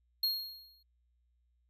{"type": "tone with exponential decay", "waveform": "square", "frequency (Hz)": 4267, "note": "C8", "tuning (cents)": 33, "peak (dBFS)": -27, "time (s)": [0.23, 0.83], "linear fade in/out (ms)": 5, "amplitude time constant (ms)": 130, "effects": ["added 60 Hz sine -70 dBFS peak until 1.69 s"]}